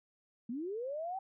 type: linear sweep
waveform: sine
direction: up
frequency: 220 to 785 Hz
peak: -36 dBFS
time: 0.49-1.19 s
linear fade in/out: 5 ms
effects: none